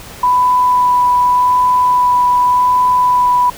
sine tone with vibrato, 992 Hz, B5, 7 cents sharp, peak -8 dBFS, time 0.23-3.5 s, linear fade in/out 5 ms, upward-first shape sine, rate 0.86 Hz, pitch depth 9 cents each way, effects pink hiss -33 dBFS RMS until 3.57 s

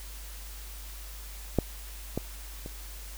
clicks, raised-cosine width 2 ms, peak -9 / -15 / -26 dBFS, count 3, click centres 1.587 / 2.176 / 2.661 s, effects added 50 Hz sine -41 dBFS peak until 3.17 s + white hiss -47 dBFS RMS until 3.17 s

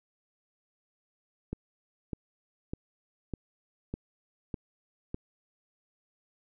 click train, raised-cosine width 3 ms, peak -21 dBFS, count 7, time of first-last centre 1.53-5.144 s, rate 1.66 Hz, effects none

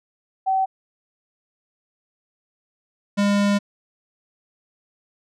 sine / square tone pair in turn, 765 / 202.6 Hz, G5 / G#3, -42 / -43 cents, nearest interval octave + major seventh, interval 2301 cents, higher first, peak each -17 dBFS, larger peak neither, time 0.46-0.66 / 3.17-3.59 s, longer second, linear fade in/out 20 ms, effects low-pass 7000 Hz 12 dB/octave

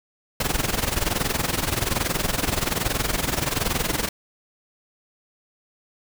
pink noise with amplitude modulation, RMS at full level -21 dBFS, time 0.4-4.09 s, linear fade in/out 5 ms, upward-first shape sine, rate 21.2 Hz, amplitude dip 80%, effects none

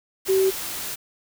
sine tone in noise, 382.4 Hz, G4, 43 cents flat, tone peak -16 dBFS, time 0.28-0.51 s, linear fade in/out 20 ms, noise white, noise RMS -31 dBFS, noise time 0.25-0.96 s, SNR +12 dB, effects none

